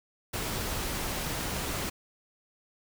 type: noise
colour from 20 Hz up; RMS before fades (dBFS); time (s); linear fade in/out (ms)
pink; -33; 0.33-1.9; 10
effects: none